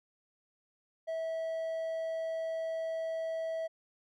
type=tone; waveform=triangle; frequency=650 Hz; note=E5; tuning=24 cents flat; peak=-31 dBFS; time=1.07-3.68 s; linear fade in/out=20 ms; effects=none